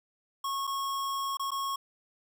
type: tone with dropouts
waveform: square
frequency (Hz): 1095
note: C#6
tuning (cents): -22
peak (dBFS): -31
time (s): 0.44-1.76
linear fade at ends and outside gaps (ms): 5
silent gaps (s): 0.67-0.674 / 1.371-1.395 / 1.507-1.516
effects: none